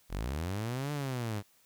sawtooth linear two-way sweep, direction up then down, 38.89 to 149.3 to 98.1 Hz, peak -29 dBFS, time 0.09-1.43 s, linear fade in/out 50 ms, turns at 0.92 s, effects white hiss -66 dBFS RMS until 1.65 s

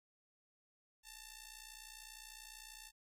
5% pulse ring-modulated tone, 893 Hz, A5, 25 cents sharp, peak -37 dBFS, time 1.03-2.92 s, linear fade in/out 50 ms, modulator 923 Hz, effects none

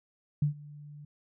sine tone with ADSR envelope, 147.2 Hz, D3, 4 cents sharp, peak -21 dBFS, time 0.42-1.05 s, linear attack 4 ms, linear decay 110 ms, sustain -23 dB, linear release 5 ms, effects none

